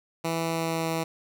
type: tone with pitch glide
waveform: 10% pulse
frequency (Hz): 164.81 to 163.11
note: E3 to E3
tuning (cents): 0 to -18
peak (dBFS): -18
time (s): 0.24-1.04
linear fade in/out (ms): 10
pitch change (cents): -18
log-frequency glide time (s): 0.44-0.88
effects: none